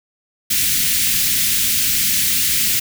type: band-stop noise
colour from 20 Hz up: white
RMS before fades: -17 dBFS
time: 0.5-2.8 s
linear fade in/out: 10 ms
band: 260 to 1900 Hz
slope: 24 dB/octave
effects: none